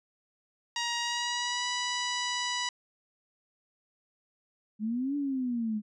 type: tone with pitch glide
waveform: 10% pulse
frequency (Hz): 946 to 982.2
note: A#5 to B5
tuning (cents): +25 to -10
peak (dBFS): -21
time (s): 0.76-2.69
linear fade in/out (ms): 2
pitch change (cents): +65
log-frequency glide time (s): 1.01-1.67
type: exponential two-way sweep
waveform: sine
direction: up then down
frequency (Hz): 207.7 to 291.1 to 207.7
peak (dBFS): -28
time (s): 4.79-5.82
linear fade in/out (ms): 50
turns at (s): 5.16
effects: resampled to 22050 Hz